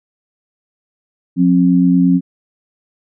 sine tone pair together, 178.6 / 267.6 Hz, F3 / C4, +39 / +39 cents, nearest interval perfect fifth, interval 700 cents, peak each -11 dBFS, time 1.36-2.21 s, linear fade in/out 50 ms, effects none

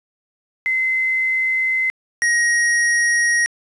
sine / square tone pair in turn, 2056 / 1884.8 Hz, C7 / A#6, -31 / +19 cents, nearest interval major second, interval 150 cents, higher first, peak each -16 / -15 dBFS, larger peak second, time 0.66-1.9 / 2.22-3.46 s, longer neither, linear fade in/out 0 ms, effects resampled to 24000 Hz + 8-bit

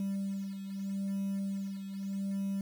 sine beating tone pair, 196 / 196.81 Hz, G3 / G3, 0 / +7 cents, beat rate 0.81 Hz, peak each -32 / -38 dBFS, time 0-2.61 s, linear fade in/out 2 ms, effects tanh soft clip ceiling -30 dBFS + 9-bit

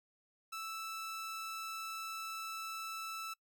sawtooth tone, 1318.5 Hz, E6, in tune, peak -37 dBFS, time 0.52-3.34 s, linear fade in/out 10 ms, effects noise-tail reverb RT60 0.1 s tail -24 dB re dry

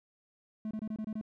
triangle tone bursts, 216.6 Hz, A3, 27 cents flat, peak -32 dBFS, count 7, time 0.65-1.213 s, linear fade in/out 2 ms, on 59 ms, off 25 ms, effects none

